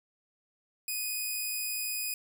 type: tone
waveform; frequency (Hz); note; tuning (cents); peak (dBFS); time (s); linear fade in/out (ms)
5% pulse; 2489; D#7; 0; -22; 0.88-2.14; 2
effects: none